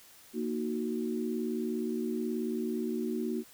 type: chord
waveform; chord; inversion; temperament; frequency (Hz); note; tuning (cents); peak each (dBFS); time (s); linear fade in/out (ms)
sine; D# minor; second; equal; 233.1 / 311.1 / 370; A#3 / D#4 / F#4; 0 / 0 / 0; -33 / -37 / -35; 0.33-3.44; 50
effects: white hiss -56 dBFS RMS until 3.53 s